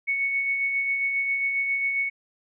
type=tone with tremolo; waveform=sine; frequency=2217 Hz; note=C#7; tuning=in tune; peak=-21 dBFS; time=0.07-2.1 s; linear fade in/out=20 ms; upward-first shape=sine; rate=7.4 Hz; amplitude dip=35%; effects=none